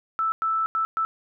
sine tone bursts at uneven times, 1318.5 Hz, E6, in tune, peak -21 dBFS, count 4, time 0.19-0.32 / 0.42-0.66 / 0.75-0.85 / 0.97-1.05 s, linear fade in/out 0 ms, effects none

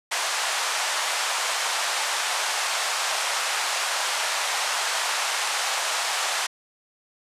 pink band-pass noise, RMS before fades -26 dBFS, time 0.11-6.47 s, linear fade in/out 10 ms, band 710 to 9200 Hz, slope 24 dB/octave, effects resampled to 32000 Hz

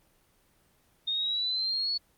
sine exponential sweep, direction up, 3672 to 4435 Hz, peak -27 dBFS, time 1.07-1.98 s, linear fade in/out 10 ms, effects pink hiss -66 dBFS RMS until 2.17 s + Opus 24 kbps

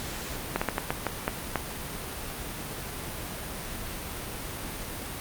slowing click train, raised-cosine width 0.5 ms, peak -10 dBFS, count 8, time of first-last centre 0.56-1.557 s, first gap 55 ms, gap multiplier 1.31, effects pink hiss -36 dBFS RMS until 5.2 s + Opus 48 kbps

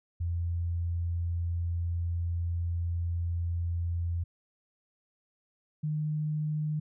sine tone pair in turn, 85.5 / 152.34 Hz, F2 / D#3, -36 / -36 cents, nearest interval minor seventh, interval 1000 cents, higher second, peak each -28 dBFS, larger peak neither, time 0.2-4.24 / 5.83-6.8 s, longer first, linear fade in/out 10 ms, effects none

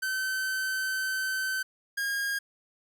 45% pulse tone pair in turn, 1535 / 1626.3 Hz, G6 / G#6, -37 / -37 cents, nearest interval minor second, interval 100 cents, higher second, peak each -28 dBFS, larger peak neither, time 0.02-1.63 / 1.97-2.39 s, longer first, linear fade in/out 10 ms, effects none

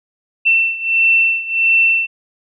sine beating tone pair, 2687 / 2688.5 Hz, E7 / E7, +33 / +33 cents, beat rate 1.5 Hz, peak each -13 / -16 dBFS, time 0.45-2.07 s, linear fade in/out 20 ms, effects none

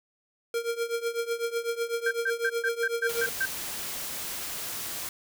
square tone with tremolo, 466.2 Hz, A#4, in tune, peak -25 dBFS, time 0.54-3.29 s, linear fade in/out 2 ms, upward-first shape triangle, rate 8 Hz, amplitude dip 90%
sine tone bursts, 1568 Hz, G6, in tune, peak -24 dBFS, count 8, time 2.06-3.456 s, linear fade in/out 5 ms, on 52 ms, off 140 ms
white noise, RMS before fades -35 dBFS, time 3.09-5.09 s, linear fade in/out 2 ms
effects none

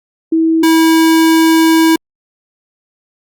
sine / square tone pair in turn, 324.2 / 324.2 Hz, E4 / E4, -29 / -29 cents, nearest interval unison, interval 0 cents, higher neither, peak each -8 / -7 dBFS, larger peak second, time 0.32-0.63 / 0.63-1.96 s, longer second, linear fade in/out 5 ms, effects Opus 48 kbps

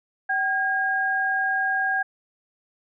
sine tone pair together, 767 / 1625.2 Hz, G5 / G#6, -38 / -38 cents, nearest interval octave + minor second, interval 1300 cents, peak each -26 / -22 dBFS, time 0.29-2.03 s, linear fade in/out 10 ms, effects none

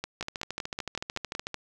two click trains, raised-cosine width 0.2 ms, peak -16 / -15 dBFS, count 19 / 8, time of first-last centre 0.21-1.543 / 0.04-1.351 s, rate 13.5 / 5.34 Hz, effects none

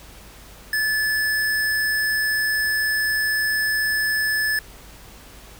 square tone, 1733 Hz, A6, 27 cents flat, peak -20 dBFS, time 0.73-4.59 s, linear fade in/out 2 ms, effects added 50 Hz sine -47 dBFS peak until 5.59 s + pink hiss -45 dBFS RMS until 5.59 s

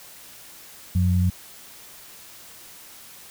sine tone pair together, 91.23 / 180 Hz, F#2 / F#3, -24 / -47 cents, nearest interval octave, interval 1177 cents, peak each -18 / -23 dBFS, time 0.95-1.3 s, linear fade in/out 5 ms, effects white hiss -45 dBFS RMS until 3.3 s

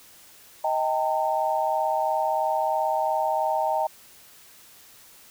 sine tone cluster, 629 / 786 / 909 Hz, D#5 / G5 / A#5, +19 / +4 / -44 cents, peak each -26 dBFS, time 0.64-3.87 s, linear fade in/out 5 ms, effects white hiss -51 dBFS RMS until 5.3 s

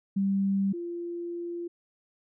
sine tone pair in turn, 196 / 344.7 Hz, G3 / F4, 0 / -23 cents, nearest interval minor seventh, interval 977 cents, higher second, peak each -23 / -32 dBFS, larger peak first, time 0.16-0.73 / 0.73-1.68 s, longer second, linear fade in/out 10 ms, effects none

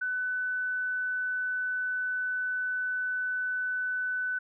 sine tone, 1500 Hz, F#6, 23 cents sharp, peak -28 dBFS, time 0.01-4.39 s, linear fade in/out 10 ms, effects none

